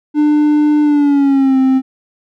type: tone with pitch glide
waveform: triangle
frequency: 298.7 to 263.1 Hz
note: D4 to C4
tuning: +29 to +10 cents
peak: -6 dBFS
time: 0.14-1.82 s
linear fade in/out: 50 ms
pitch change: -219 cents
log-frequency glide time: 0.82-1.58 s
effects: none